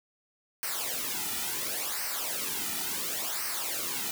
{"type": "noise with flanger", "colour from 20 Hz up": "white", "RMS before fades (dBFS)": -33, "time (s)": [0.63, 4.11], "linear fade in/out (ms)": 0, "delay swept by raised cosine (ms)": [0.28, 1.88], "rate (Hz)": 0.71, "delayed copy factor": -0.75, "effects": []}